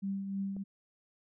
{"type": "tone with tremolo", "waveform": "sine", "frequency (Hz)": 196, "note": "G3", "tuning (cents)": 0, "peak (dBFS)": -31, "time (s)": [0.02, 0.64], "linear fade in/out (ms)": 20, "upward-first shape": "triangle", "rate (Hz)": 3.2, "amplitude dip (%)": 50}
{"type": "click", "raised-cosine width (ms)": 2, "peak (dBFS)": -36, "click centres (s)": 0.566}
{"effects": []}